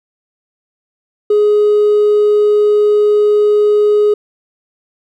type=tone with hard clipping; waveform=triangle; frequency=418 Hz; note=G#4; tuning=11 cents sharp; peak=-7 dBFS; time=1.3-4.14 s; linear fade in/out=5 ms; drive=2 dB; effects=none